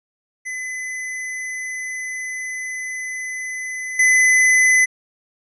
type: tone with level steps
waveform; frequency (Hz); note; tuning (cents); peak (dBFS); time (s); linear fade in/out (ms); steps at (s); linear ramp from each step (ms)
square; 2019; B6; +38; -26 / -12; 0.45-4.86; 20; 3.99; 5
effects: resampled to 24000 Hz